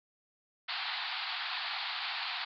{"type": "band-pass noise", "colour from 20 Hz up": "white", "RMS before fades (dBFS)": -37, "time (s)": [0.68, 2.45], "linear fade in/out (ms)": 10, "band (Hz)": [710, 4600], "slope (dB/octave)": 96, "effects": []}